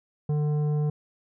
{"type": "tone with tanh clipping", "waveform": "sine", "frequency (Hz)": 149.3, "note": "D3", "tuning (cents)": 29, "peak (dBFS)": -24, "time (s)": [0.29, 0.9], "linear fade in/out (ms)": 5, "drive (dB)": 10, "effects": []}